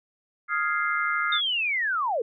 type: chord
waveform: sine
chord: F minor seventh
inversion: third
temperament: equal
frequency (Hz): 1244.5 / 1396.9 / 1661.2 / 2093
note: Eb6 / F6 / Ab6 / C7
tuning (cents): 0 / 0 / 0 / 0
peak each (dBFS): -28 / -27 / -32 / -29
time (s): 0.48-1.41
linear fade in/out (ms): 50
type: linear sweep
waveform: sine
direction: down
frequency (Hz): 3686 to 417.2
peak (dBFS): -23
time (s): 1.32-2.22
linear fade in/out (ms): 5
effects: none